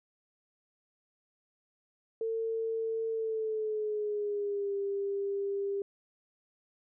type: tone with pitch glide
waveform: sine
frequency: 449.8 to 398.4 Hz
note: A4 to G4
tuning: +38 to +28 cents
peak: -30 dBFS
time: 2.21-5.82 s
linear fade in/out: 2 ms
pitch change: -210 cents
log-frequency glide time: 3.09-4.75 s
effects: none